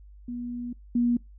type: tone pair in turn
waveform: sine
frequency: 242.1 / 240 Hz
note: B3 / B3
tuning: -34 / -49 cents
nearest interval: unison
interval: 15 cents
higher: first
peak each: -31 / -20 dBFS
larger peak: second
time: 0.28-0.73 / 0.95-1.17 s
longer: first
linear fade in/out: 5 ms
effects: noise-tail reverb RT60 0.2 s tail -25 dB re dry + added 50 Hz sine -46 dBFS peak until 1.38 s